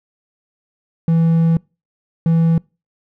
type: tone bursts at uneven times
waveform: triangle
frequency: 164.81 Hz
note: E3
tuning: in tune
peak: -9 dBFS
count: 2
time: 1.08-1.57 / 2.26-2.58 s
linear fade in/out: 2 ms
effects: noise-tail reverb RT60 0.3 s tail -26 dB re dry